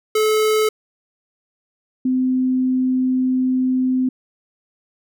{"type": "tone pair in turn", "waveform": ["square", "sine"], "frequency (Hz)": [431.9, 256.8], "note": ["A4", "C4"], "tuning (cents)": [-32, -32], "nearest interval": "major sixth", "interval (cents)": 900, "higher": "first", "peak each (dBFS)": -15, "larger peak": "neither", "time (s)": [[0.15, 0.69], [2.05, 4.09]], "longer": "second", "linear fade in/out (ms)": 5, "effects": []}